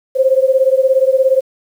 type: beating tone pair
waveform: sine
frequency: 521 / 538 Hz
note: C5 / C5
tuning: -7 / +48 cents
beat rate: 17 Hz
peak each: -11 / -13 dBFS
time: 0.15-1.41 s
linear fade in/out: 20 ms
effects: 7-bit